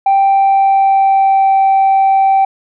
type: tone with pitch glide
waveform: sine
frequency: 784 to 776.8 Hz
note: G5 to G5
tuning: 0 to -16 cents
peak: -5 dBFS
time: 0.06-2.45 s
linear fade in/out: 5 ms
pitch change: -16 cents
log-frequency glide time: 0.24-1.56 s
effects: tanh soft clip ceiling -5 dBFS